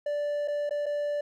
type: tone with dropouts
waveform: triangle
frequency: 585 Hz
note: D5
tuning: 7 cents flat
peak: -25 dBFS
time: 0.06-1.21 s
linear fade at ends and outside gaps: 5 ms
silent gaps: 0.477-0.481 / 0.694-0.708 / 0.859-0.863 s
effects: none